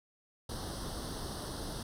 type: noise with comb filter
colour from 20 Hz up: pink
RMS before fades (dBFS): -40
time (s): 0.49-1.83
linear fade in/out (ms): 5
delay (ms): 0.21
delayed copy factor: +0.9
effects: low-pass 12000 Hz 12 dB/octave